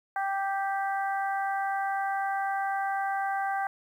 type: harmonic tone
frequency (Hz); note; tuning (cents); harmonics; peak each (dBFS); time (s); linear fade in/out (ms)
392; G4; 0; 2 / 3 / 4 / 5; -28 / -38 / -34 / -42; 0.16-3.67; 2
effects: 10-bit